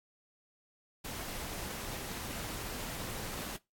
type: noise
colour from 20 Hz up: pink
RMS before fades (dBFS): -41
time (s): 1.04-3.57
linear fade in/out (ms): 10
effects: noise-tail reverb RT60 0.2 s tail -20 dB re dry + AAC 64 kbps